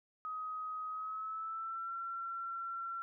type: tone with pitch glide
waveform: sine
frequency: 1260 to 1358.3 Hz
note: D#6 to F6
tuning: +21 to -49 cents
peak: -38 dBFS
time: 0.25-3.02 s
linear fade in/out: 0 ms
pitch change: +130 cents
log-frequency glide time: 0.89-1.91 s
effects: none

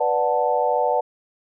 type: chord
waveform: sine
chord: B minor seventh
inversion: none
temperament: equal with one note detuned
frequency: 493.9 / 587.3 / 737 / 880 Hz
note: B4 / D5 / F#5 / A5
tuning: 0 / 0 / -7 / 0 cents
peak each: -23 dBFS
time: 0-1.01 s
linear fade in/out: 10 ms
effects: none

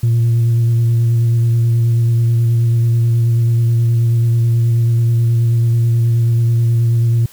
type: tone with vibrato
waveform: sine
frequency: 116.54 Hz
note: A#2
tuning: in tune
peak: -8 dBFS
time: 0.03-7.26 s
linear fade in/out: 5 ms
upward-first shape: square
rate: 9.3 Hz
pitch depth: 13 cents each way
effects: tanh soft clip ceiling -8 dBFS + white hiss -43 dBFS RMS until 7.32 s

